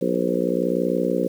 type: harmonic tone with a mistuned harmonic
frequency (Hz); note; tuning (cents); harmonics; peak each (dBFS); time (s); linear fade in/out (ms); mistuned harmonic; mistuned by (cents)
60.6; B1; -32; 3 / 4 / 5 / 6 / 7 / 8 / 9; -27 / -27 / -27 / -27 / -27 / -27 / -27; 0.01-1.28; 10; 9; -47
effects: 8-bit

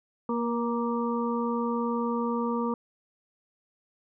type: harmonic tone with a mistuned harmonic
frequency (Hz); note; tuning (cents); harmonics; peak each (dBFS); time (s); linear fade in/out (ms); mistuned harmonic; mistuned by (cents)
234.7; A#3; +12; 1 / 2 / 4 / 5; -28 / -31 / -34 / -35; 0.29-2.74; 2; 2; +17
effects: none

